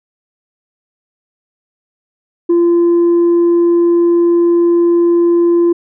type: tone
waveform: sine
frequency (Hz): 343.3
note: F4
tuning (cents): -30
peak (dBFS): -5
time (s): 2.49-5.73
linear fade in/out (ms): 10
effects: tanh soft clip ceiling -6 dBFS